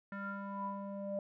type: tone with low-pass filter sweep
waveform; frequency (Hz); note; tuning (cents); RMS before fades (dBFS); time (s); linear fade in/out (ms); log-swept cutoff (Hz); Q
square; 198.6; G3; +23; -41; 0.12-1.19; 2; 1600 to 610; 9.9
effects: none